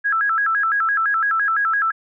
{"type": "tone with vibrato", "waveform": "sine", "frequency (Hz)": 1480, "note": "F#6", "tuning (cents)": 0, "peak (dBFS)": -16, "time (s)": [0.04, 1.92], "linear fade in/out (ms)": 20, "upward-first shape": "square", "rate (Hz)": 5.9, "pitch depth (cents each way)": 190, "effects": []}